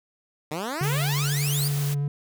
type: exponential sweep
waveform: 10% pulse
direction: up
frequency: 144.3 to 4978 Hz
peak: -20 dBFS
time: 0.51-1.68 s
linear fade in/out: 5 ms
type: tone with vibrato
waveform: triangle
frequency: 143.2 Hz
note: D3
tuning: 43 cents flat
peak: -21 dBFS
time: 0.81-2.08 s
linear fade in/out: 2 ms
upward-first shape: triangle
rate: 8.3 Hz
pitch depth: 16 cents each way
type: noise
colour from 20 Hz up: white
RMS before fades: -35 dBFS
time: 0.82-1.95 s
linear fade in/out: 20 ms
effects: none